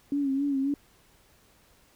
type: tone with vibrato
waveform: sine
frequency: 277.2 Hz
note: C#4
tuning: in tune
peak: -24 dBFS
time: 0.12-0.74 s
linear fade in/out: 2 ms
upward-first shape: sine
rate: 3.7 Hz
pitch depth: 60 cents each way
effects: pink hiss -61 dBFS RMS until 1.95 s